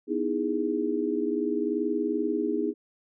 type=chord; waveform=sine; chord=E major seventh; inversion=second; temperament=just; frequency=247.2 / 309 / 329.6 / 412 Hz; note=B3 / D#4 / E4 / G#4; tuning=+2 / -12 / 0 / -14 cents; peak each=-32 / -29 / -32 / -29 dBFS; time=0.07-2.74 s; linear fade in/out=50 ms; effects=none